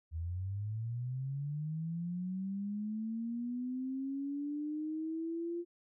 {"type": "linear sweep", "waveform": "sine", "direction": "up", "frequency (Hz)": [78.4, 347.5], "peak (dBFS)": -35, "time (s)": [0.11, 5.65], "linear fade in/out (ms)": 50, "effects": []}